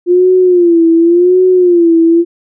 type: tone with vibrato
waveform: sine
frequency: 349.2 Hz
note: F4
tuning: in tune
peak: -4 dBFS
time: 0.06-2.25 s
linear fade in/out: 50 ms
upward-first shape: sine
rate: 0.9 Hz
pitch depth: 100 cents each way
effects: none